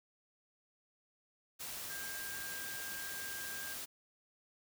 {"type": "tone in noise", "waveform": "sine", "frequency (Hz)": 1600, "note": "G6", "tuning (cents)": 35, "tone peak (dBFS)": -45, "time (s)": [1.89, 3.75], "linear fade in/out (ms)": 20, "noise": "white", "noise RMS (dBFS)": -44, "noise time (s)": [1.59, 3.86], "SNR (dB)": -4, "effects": []}